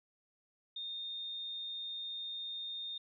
sine tone, 3657 Hz, A#7, 34 cents flat, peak -39 dBFS, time 0.76-2.98 s, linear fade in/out 5 ms, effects none

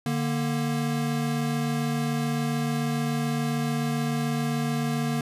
square tone pair together, 148.42 / 235.4 Hz, D3 / A#3, +19 / +17 cents, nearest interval minor sixth, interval 798 cents, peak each -28 dBFS, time 0.06-5.21 s, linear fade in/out 2 ms, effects resampled to 32000 Hz

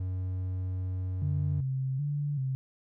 triangle tone, 92.5 Hz, F#2, in tune, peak -28 dBFS, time 0-1.61 s, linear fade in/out 5 ms
sine tone with vibrato, 138.59 Hz, C#3, in tune, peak -28 dBFS, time 1.22-2.55 s, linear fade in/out 0 ms, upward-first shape square, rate 1.3 Hz, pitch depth 81 cents each way
effects none

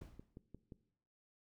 brown noise with exponential decay, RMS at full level -49 dBFS, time 0.01-0.41 s, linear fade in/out 5 ms, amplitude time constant 85 ms
click train, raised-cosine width 3 ms, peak -38 dBFS, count 5, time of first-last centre 0.02-0.722 s, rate 5.7 Hz
effects noise-tail reverb RT60 0.7 s tail -18 dB re dry

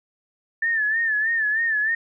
sine tone with vibrato, 1771 Hz, A6, 11 cents sharp, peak -19 dBFS, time 0.62-1.95 s, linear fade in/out 5 ms, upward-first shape sine, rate 3.2 Hz, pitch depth 82 cents each way, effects none

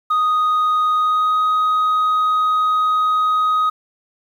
sine tone with pitch glide, 1244.5 to 1254.6 Hz, D#6 to D#6, 0 to +14 cents, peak -11 dBFS, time 0.1-3.7 s, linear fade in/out 10 ms, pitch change +14 cents, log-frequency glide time 0.96-1.4 s, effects tanh soft clip ceiling -13 dBFS + 8-bit

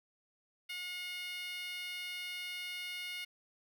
10% pulse tone with high-pass filter, 720 Hz, F#5, 47 cents flat, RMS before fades -42 dBFS, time 0.69-3.25 s, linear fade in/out 10 ms, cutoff 2300 Hz, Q 2.7, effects none

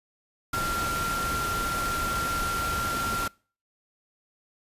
sine tone in noise, 1377 Hz, F6, 25 cents flat, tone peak -27 dBFS, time 0.53-3.28 s, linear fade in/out 5 ms, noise pink, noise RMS -32 dBFS, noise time 0.53-3.28 s, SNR +2 dB, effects noise-tail reverb RT60 0.4 s tail -25 dB re dry + resampled to 32000 Hz

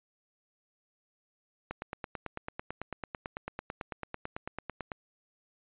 click train, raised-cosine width 0.5 ms, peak -21 dBFS, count 30, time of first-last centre 1.71-4.918 s, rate 9.04 Hz, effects resampled to 8000 Hz

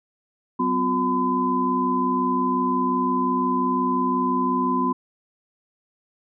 sine tone cluster, 188.7 / 254.4 / 356.9 / 1013 Hz, F#3 / C4 / F4 / B5, +34 / -48 / +38 / +44 cents, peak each -30 / -23 / -29 / -22 dBFS, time 0.59-4.93 s, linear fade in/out 10 ms, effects none

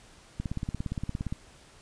click train, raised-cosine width 5 ms, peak -19 dBFS, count 17, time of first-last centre 0.4-1.325 s, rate 17.3 Hz, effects pink hiss -55 dBFS RMS until 1.81 s + resampled to 22050 Hz

